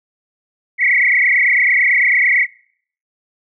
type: tone with frequency modulation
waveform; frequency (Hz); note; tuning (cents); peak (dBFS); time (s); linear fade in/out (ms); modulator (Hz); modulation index
sine; 2093; C7; 0; -10; 0.78-2.47; 50; 29; 5.7
effects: noise-tail reverb RT60 0.6 s tail -26 dB re dry